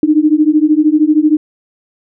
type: beating tone pair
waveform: sine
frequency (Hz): 299.3 / 312.3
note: D4 / D#4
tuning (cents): +33 / +7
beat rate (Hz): 13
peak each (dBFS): -10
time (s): 0.03-1.37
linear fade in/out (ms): 2
effects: none